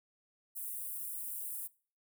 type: high-pass noise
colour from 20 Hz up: white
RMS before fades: -41 dBFS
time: 0.55-1.68 s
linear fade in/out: 20 ms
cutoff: 8800 Hz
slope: 48 dB/octave
effects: noise-tail reverb RT60 0.4 s tail -21 dB re dry